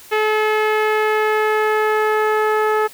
sawtooth tone with low-pass filter sweep, 429.9 Hz, A4, 40 cents flat, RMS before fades -17 dBFS, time 0.11-2.88 s, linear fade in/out 20 ms, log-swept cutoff 2400 to 1500 Hz, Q 1.8, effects white hiss -42 dBFS RMS until 2.93 s

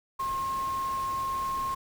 sine tone in noise, 1071 Hz, C6, 40 cents sharp, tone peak -28 dBFS, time 0.19-1.75 s, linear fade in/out 10 ms, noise pink, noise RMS -43 dBFS, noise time 0.19-1.75 s, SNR +12 dB, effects none

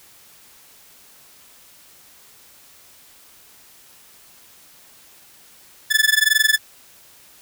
sawtooth tone with amplitude modulation, 1736 Hz, A6, 24 cents flat, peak -7 dBFS, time 5.9-6.58 s, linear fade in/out 20 ms, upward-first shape sine, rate 22.1 Hz, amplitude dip 95%, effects white hiss -49 dBFS RMS until 7.41 s

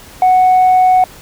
sine tone, 740 Hz, F#5, in tune, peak -4 dBFS, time 0.22-1.04 s, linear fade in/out 2 ms, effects tanh soft clip ceiling -4 dBFS + pink hiss -37 dBFS RMS until 1.21 s

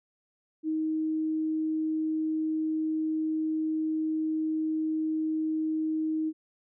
sine tone, 314.4 Hz, D#4, 18 cents sharp, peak -26 dBFS, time 0.63-6.33 s, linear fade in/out 50 ms, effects none

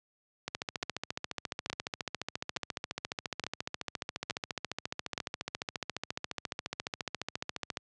two click trains, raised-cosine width 0.2 ms, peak -17 / -15 dBFS, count 106 / 6, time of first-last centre 0.48-7.772 / 0.83-5.178 s, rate 14.4 / 1.15 Hz, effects high-pass 80 Hz 12 dB/octave + resampled to 22050 Hz

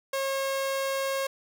sawtooth tone, 542 Hz, C#5, 39 cents flat, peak -23 dBFS, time 0.13-1.27 s, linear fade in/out 5 ms, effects none

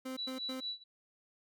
30% pulse tone bursts, 260 Hz, C4, 11 cents flat, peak -36 dBFS, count 3, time 0.05-0.606 s, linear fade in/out 10 ms, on 120 ms, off 98 ms
sine tone with tremolo, 3939 Hz, B7, 5 cents flat, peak -35 dBFS, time 0.17-0.84 s, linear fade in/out 20 ms, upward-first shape sine, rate 4.4 Hz, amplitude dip 95%
effects none

